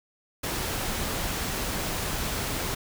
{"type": "noise", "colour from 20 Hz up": "pink", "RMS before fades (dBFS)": -30, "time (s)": [0.43, 2.75], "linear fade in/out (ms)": 10, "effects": []}